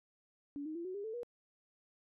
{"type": "tone with pitch steps", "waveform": "sine", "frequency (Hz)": [285.9, 311.8, 340, 370.8, 404.3, 440.9, 480.8], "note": ["D4", "D#4", "F4", "F#4", "G#4", "A4", "B4"], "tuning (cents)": [-46, 4, -46, 4, -46, 4, -46], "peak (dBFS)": -39, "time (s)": [0.56, 1.232], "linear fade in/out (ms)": 0, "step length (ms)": 96, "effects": []}